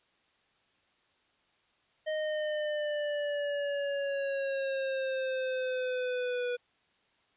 square exponential sweep, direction down, 622.3 to 487.9 Hz, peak -31 dBFS, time 2.06-6.57 s, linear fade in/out 20 ms, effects white hiss -70 dBFS RMS until 7.36 s + resampled to 8000 Hz

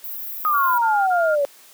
white high-pass noise, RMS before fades -31 dBFS, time 0.04-0.78 s, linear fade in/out 2 ms, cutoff 12000 Hz, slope 96 dB/octave
sine exponential sweep, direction down, 1261 to 554.4 Hz, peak -16 dBFS, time 0.45-1.45 s, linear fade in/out 0 ms
sine tone bursts, 1407 Hz, F6, 12 cents sharp, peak -22 dBFS, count 3, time 0.53-1.358 s, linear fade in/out 20 ms, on 260 ms, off 24 ms
effects white hiss -48 dBFS RMS until 1.73 s + high-pass 300 Hz 12 dB/octave

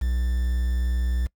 triangle tone with quantisation, 61.4 Hz, B1, 9 cents flat, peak -19 dBFS, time 0.01-1.27 s, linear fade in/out 10 ms, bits 7, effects noise-tail reverb RT60 0.1 s tail -23 dB re dry

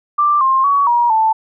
sine tone with pitch steps, 1179 / 1060 / 1127 / 953 / 882 Hz, D6 / C6 / C#6 / A#5 / A5, +6 / +22 / +28 / +38 / +4 cents, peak -10 dBFS, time 0.18-1.33 s, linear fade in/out 10 ms, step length 230 ms, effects none

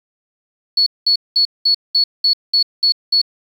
sine tone bursts, 4400 Hz, C#8, 14 cents flat, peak -10 dBFS, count 9, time 0.77-3.216 s, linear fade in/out 5 ms, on 94 ms, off 200 ms, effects 7-bit

